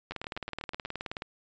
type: two click trains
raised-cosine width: 0.3 ms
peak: -19 / -24 dBFS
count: 22 / 7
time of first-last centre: 0.11-1.221 / 0.12-0.858 s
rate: 18.9 / 8.13 Hz
effects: resampled to 16000 Hz